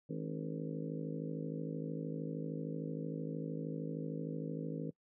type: harmonic tone with a mistuned harmonic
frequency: 53.1 Hz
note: G#1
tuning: 39 cents sharp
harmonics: 3 / 4 / 5 / 6 / 7 / 8 / 9 / 10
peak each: -41 / -47 / -44 / -48 / -53 / -49 / -47 / -53 dBFS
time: 0.09-4.91 s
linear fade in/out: 10 ms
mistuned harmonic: 6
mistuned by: -54 cents
effects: noise-tail reverb RT60 0.1 s tail -24 dB re dry